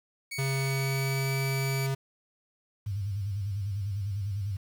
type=tone with pitch glide; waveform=sawtooth; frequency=2234 to 2299 Hz; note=C#7 to D7; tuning=+13 to -37 cents; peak=-31 dBFS; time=0.31-1.87 s; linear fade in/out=10 ms; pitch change=+50 cents; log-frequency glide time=0.55-1.34 s
type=tone; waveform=square; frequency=135.2 Hz; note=C#3; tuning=43 cents flat; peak=-28 dBFS; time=0.38-1.95 s; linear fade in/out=10 ms
type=tone with vibrato; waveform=sine; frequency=100.1 Hz; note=G2; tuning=37 cents sharp; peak=-29 dBFS; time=2.86-4.57 s; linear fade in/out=10 ms; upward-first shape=square; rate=10 Hz; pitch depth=81 cents each way
effects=9-bit